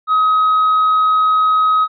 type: tone with hard clipping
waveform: triangle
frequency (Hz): 1267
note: D#6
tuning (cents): +31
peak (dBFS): -11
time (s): 0.07-1.88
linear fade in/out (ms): 50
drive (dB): 5
effects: resampled to 11025 Hz